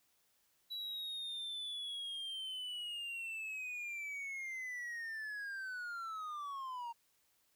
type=linear sweep; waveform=triangle; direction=down; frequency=3935 to 919 Hz; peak=-39 dBFS; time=0.7-6.93 s; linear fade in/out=20 ms; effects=white hiss -75 dBFS RMS until 7.55 s